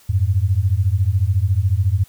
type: beating tone pair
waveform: sine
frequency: 88.9 / 102.9 Hz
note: F2 / G#2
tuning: +31 / -16 cents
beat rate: 14 Hz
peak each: -17 dBFS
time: 0.09-2.04 s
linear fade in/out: 10 ms
effects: white hiss -51 dBFS RMS until 2.08 s